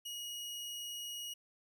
sawtooth tone, 2893 Hz, F#7, 40 cents flat, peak -38 dBFS, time 0.05-1.34 s, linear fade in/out 10 ms, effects none

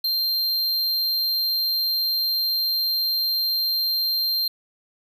square tone, 4171 Hz, C8, 6 cents flat, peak -21 dBFS, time 0.04-4.48 s, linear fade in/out 5 ms, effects 10-bit

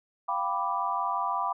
sine chord, G dominant seventh, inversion third, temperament equal, 698.5 / 784 / 987.8 / 1174.7 Hz, F5 / G5 / B5 / D6, 0 / 0 / 0 / 0 cents, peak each -35 / -33 / -30 / -31 dBFS, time 0.28-1.53 s, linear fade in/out 10 ms, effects none

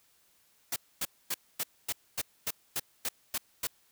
white noise bursts, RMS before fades -32 dBFS, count 11, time 0.72-3.671 s, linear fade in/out 5 ms, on 41 ms, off 250 ms, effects white hiss -67 dBFS RMS until 3.91 s

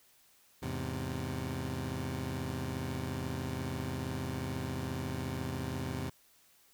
20% pulse chord, E augmented, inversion none, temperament equal with one note detuned, 82.41 / 104.73 / 130.81 Hz, E2 / G#2 / B#2, 0 / +15 / 0 cents, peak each -35 / -37 / -33 dBFS, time 0.62-6.1 s, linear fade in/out 10 ms, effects white hiss -65 dBFS RMS until 6.73 s

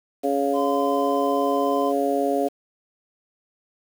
harmonic tone, 139.8 Hz, C#3, 15 cents sharp, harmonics 2 / 3 / 4 / 5, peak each -25 / -25 / -25 / -25 dBFS, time 0.23-2.49 s, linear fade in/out 20 ms
triangle tone, 1027 Hz, C6, 33 cents flat, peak -25 dBFS, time 0.53-1.93 s, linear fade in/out 50 ms
effects 7-bit

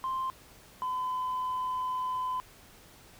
sine tone pair in turn, 1046.5 / 1014.4 Hz, C6 / B5, 0 / +46 cents, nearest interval minor second, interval 54 cents, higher first, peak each -28 / -28 dBFS, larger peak neither, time 0.04-0.3 / 0.82-2.4 s, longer second, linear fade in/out 0 ms, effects tanh soft clip ceiling -27 dBFS + pink hiss -55 dBFS RMS until 3.19 s

